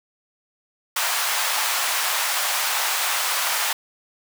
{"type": "high-pass noise", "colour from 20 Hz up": "pink", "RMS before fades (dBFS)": -23, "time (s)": [0.96, 3.73], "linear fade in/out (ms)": 5, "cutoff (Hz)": 790, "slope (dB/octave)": 24, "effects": []}